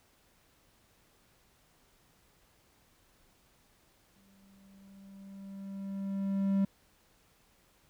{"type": "tone with exponential growth", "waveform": "triangle", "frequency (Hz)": 195.8, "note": "G3", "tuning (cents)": -2, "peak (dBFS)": -22, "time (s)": [4.16, 6.65], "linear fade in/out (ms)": 5, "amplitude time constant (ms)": 540, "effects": ["pink hiss -67 dBFS RMS until 7.89 s"]}